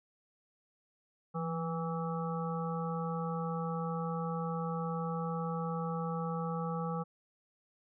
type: harmonic tone with a mistuned harmonic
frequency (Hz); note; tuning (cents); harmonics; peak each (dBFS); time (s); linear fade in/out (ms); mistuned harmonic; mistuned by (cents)
163.6; E3; -13; 1 / 3 / 5 / 7 / 8; -35 / -40 / -42 / -43 / -44; 1.34-7.04; 20; 1; +53
effects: none